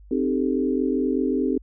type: chord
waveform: sine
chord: A half-diminished seventh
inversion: first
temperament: equal with one note detuned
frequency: 261.6 / 306.8 / 392 / 440 Hz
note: C4 / Eb4 / G4 / A4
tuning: 0 / -24 / 0 / 0 cents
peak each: -23 / -26 / -26 / -29 dBFS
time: 0.11-1.58 s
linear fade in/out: 5 ms
effects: added 50 Hz sine -44 dBFS peak until 1.62 s